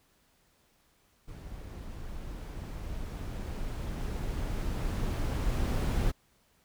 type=noise with level ramp; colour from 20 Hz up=brown; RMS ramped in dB=-44 to -27 dBFS; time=1.27-6.12 s; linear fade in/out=20 ms; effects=pink hiss -68 dBFS RMS until 6.64 s